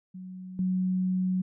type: tone with level steps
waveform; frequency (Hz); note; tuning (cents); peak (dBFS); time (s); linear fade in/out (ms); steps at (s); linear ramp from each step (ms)
sine; 185; F#3; 0; -38 / -24; 0.14-1.42; 10; 0.59; 2
effects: none